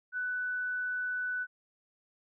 sine tone, 1492 Hz, F#6, 14 cents sharp, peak -31 dBFS, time 0.12-1.47 s, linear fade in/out 50 ms, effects none

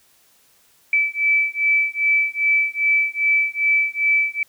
sine beating tone pair, 2310 / 2312.5 Hz, D7 / D7, -29 / -27 cents, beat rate 2.5 Hz, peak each -19 dBFS, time 0.93-4.43 s, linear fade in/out 2 ms, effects white hiss -57 dBFS RMS until 4.48 s

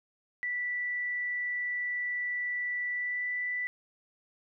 sine tone with pitch glide, 1966 to 1979.7 Hz, B6 to B6, -8 to +4 cents, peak -30 dBFS, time 0.43-3.67 s, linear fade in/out 0 ms, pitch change +12 cents, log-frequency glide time 2.91-3.29 s, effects none

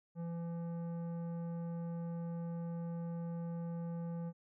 triangle tone with tanh clipping, 169 Hz, E3, 43 cents sharp, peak -40 dBFS, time 0.15-4.33 s, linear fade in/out 50 ms, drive 16 dB, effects none

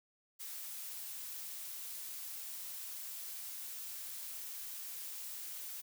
blue noise, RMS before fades -45 dBFS, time 0.39-5.82 s, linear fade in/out 20 ms, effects none

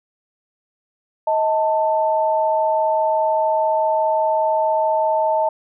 sine tone pair together, 632 / 887.1 Hz, D#5 / A5, +27 / +14 cents, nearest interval tritone, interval 587 cents, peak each -18 dBFS, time 1.27-5.49 s, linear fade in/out 5 ms, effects none

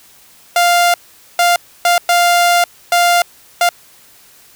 sawtooth tone bursts at uneven times, 698.5 Hz, F5, in tune, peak -5 dBFS, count 6, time 0.56-0.94 / 1.39-1.56 / 1.85-1.98 / 2.09-2.64 / 2.92-3.22 / 3.61-3.69 s, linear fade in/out 2 ms, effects white hiss -45 dBFS RMS until 4.55 s

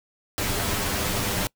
pink noise with comb filter, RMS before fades -26 dBFS, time 0.38-1.47 s, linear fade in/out 0 ms, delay 10 ms, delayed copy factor +0.65, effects noise-tail reverb RT60 0.1 s tail -25 dB re dry

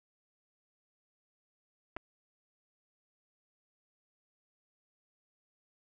clicks, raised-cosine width 0.5 ms, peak -25 dBFS, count 2, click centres 1.965 / 1.968 s, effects none

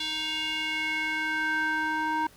square tone with band-pass filter sweep, 312.4 Hz, D#4, 7 cents sharp, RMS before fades -29 dBFS, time 0-2.27 s, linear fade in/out 5 ms, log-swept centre 3500 to 1100 Hz, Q 3.5, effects pink hiss -55 dBFS RMS until 2.36 s

